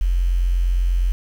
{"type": "tone with quantisation", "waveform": "sine", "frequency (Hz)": 44.2, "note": "F1", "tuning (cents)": 22, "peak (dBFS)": -15, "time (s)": [0.01, 1.12], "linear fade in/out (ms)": 0, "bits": 7, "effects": []}